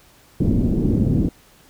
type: low-pass noise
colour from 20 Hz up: white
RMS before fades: -18 dBFS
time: 0.4-1.29 s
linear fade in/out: 5 ms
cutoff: 300 Hz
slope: 24 dB/octave
effects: pink hiss -52 dBFS RMS until 1.69 s